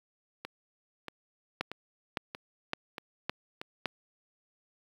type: two click trains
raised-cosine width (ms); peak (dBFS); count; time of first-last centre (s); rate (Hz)
0.3; -22 / -14; 6 / 5; 0.45-3.615 / 1.61-3.857; 1.58 / 1.78
effects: high-pass 100 Hz 12 dB/octave + 8-bit